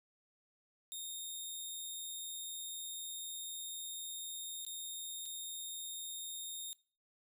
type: tone with dropouts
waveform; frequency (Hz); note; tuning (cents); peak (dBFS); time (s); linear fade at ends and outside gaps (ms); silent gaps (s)
15% pulse; 3684; A#7; -21; -35; 0.92-6.73; 0; 4.65-4.665 / 5.256-5.26
effects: noise-tail reverb RT60 0.4 s tail -21 dB re dry